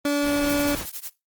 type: tone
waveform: 30% pulse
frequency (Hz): 288.1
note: D4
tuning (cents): -33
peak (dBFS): -17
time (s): 0.05-0.75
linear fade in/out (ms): 2
type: noise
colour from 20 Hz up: pink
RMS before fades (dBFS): -33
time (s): 0.22-0.87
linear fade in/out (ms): 50
type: noise with tremolo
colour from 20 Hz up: blue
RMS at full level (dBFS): -31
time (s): 0.49-1.1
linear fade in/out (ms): 10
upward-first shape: triangle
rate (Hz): 11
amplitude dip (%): 100
effects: noise-tail reverb RT60 0.2 s tail -18 dB re dry + Opus 24 kbps